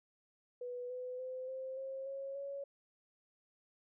sine tone with pitch steps, 492.2 / 502.5 / 513.1 / 523.9 / 534.9 / 546.1 / 557.6 Hz, B4 / B4 / C5 / C5 / C5 / C#5 / C#5, -6 / +30 / -34 / +2 / +38 / -26 / +10 cents, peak -40 dBFS, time 0.61-2.64 s, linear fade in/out 5 ms, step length 290 ms, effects none

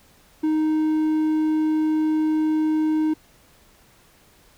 triangle tone, 311.1 Hz, D#4, in tune, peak -16 dBFS, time 0.43-3.14 s, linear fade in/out 10 ms, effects pink hiss -55 dBFS RMS until 4.57 s

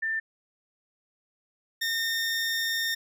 sine / 20% pulse tone pair in turn, 1787 / 1825.6 Hz, A6 / A#6, +26 / -37 cents, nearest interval unison, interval 37 cents, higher second, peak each -26 / -21 dBFS, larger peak second, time 0.02-0.2 / 1.81-2.95 s, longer second, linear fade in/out 10 ms, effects none

